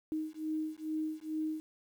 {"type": "beating tone pair", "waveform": "sine", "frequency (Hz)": [311.1, 313.4], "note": ["D#4", "D#4"], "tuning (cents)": [0, 13], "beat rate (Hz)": 2.3, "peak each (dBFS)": [-37, -37], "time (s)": [0.12, 1.6], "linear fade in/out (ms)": 0, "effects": ["10-bit"]}